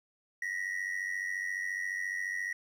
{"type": "ring-modulated tone", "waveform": "triangle", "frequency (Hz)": 1912, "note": "A#6", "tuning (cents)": 43, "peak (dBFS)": -28, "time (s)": [0.42, 2.53], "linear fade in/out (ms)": 2, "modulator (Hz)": 47.2, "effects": []}